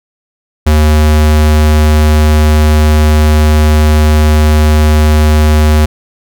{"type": "tone", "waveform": "square", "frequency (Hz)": 76.4, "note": "D#2", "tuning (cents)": -31, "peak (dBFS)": -5, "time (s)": [0.66, 5.86], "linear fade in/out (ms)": 10, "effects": []}